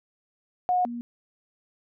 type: tone pair in turn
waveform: sine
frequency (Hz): 725 / 238.2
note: F#5 / A#3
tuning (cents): -35 / +38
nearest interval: octave + perfect fifth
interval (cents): 1927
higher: first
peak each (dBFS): -20 / -31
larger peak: first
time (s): 0.69-0.85 / 0.85-1.01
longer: neither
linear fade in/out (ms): 0
effects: none